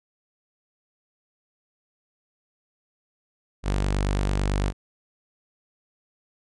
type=tone; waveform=sawtooth; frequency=49 Hz; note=G1; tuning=in tune; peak=-18 dBFS; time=3.63-4.73 s; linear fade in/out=50 ms; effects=resampled to 22050 Hz